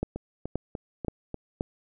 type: two click trains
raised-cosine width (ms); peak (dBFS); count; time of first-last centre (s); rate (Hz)
2; -14 / -20; 4 / 5; 0.03-1.609 / 0.16-1.343; 1.9 / 3.38
effects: none